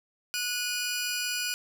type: tone pair together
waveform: 15% pulse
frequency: 1465.2 / 2457 Hz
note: F#6 / D#7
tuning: -17 / -22 cents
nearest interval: major sixth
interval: 895 cents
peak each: -25 dBFS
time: 0.34-1.54 s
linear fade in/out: 0 ms
effects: none